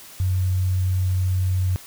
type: tone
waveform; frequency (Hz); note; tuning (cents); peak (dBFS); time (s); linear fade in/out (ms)
sine; 92.5; F#2; 0; -18; 0.2-1.76; 0
effects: white hiss -43 dBFS RMS until 1.86 s